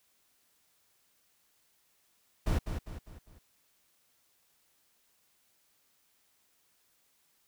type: noise with echo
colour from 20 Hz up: brown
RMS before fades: -28 dBFS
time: 2.46-2.59 s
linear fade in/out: 10 ms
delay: 200 ms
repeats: 4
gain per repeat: -7 dB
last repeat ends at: 3.39 s
effects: white hiss -71 dBFS RMS until 7.47 s